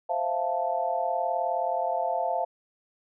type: chord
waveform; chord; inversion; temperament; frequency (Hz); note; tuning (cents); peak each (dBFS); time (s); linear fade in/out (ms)
sine; F major seventh; second; equal; 523.3 / 659.3 / 698.5 / 880; C5 / E5 / F5 / A5; 0 / 0 / 0 / 0; -33 / -31 / -28 / -31; 0.09-2.45; 10
effects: none